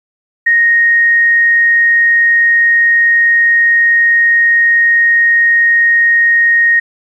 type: tone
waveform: sine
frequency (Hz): 1864.7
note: A#6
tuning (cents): 0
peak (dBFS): -6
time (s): 0.46-6.8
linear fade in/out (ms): 10
effects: 8-bit